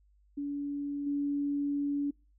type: tone with level steps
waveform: sine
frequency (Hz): 285.6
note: D4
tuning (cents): -48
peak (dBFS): -32 / -28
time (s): 0.37-2.11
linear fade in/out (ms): 10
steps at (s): 1.06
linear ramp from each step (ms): 10
effects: noise-tail reverb RT60 0.3 s tail -26 dB re dry + added 50 Hz sine -62 dBFS peak until 2.38 s